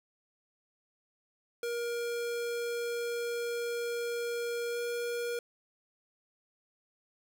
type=tone with pitch glide; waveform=square; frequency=473 to 476 Hz; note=A#4 to A#4; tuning=+25 to +36 cents; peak=-33 dBFS; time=1.63-5.39 s; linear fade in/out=2 ms; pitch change=+11 cents; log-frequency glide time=4.71-4.77 s; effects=none